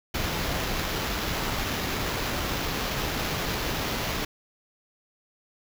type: noise with sample-and-hold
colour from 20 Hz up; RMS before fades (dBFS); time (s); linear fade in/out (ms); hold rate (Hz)
pink; -29; 0.14-4.25; 5; 8820
effects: none